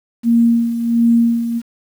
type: tone with tremolo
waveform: sine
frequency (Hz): 233.1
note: A#3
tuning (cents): 0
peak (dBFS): -8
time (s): 0.23-1.62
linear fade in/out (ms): 50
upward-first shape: sine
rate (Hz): 1.4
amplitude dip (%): 65
effects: 7-bit